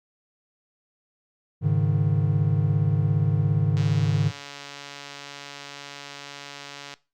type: chord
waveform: triangle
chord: Ab suspended fourth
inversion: none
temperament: just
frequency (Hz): 103.83 / 138.43 / 155.74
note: Ab2 / Db3 / Eb3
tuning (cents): 0 / -2 / +2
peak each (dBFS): -22 / -22 / -21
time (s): 1.61-4.32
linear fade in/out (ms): 50
type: click train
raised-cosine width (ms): 0.2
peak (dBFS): -21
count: 451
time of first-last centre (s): 3.77-6.939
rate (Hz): 142
effects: noise-tail reverb RT60 0.3 s tail -20 dB re dry + Opus 48 kbps